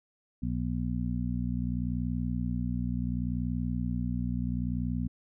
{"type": "harmonic tone", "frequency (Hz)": 60.7, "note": "B1", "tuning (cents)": -29, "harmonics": [1, 2, 3, 4], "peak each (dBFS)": [-34, -34, -34, -34], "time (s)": [0.42, 5.08], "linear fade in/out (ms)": 10, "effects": []}